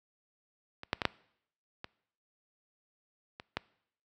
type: clicks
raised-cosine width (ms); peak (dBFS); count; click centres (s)
0.3; -26 / -11 / -14 / -8 / -24 / -27 / -15; 7; 0.834 / 0.931 / 1.018 / 1.053 / 1.844 / 3.399 / 3.57
effects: noise-tail reverb RT60 0.7 s tail -23 dB re dry + high-pass 60 Hz 12 dB/octave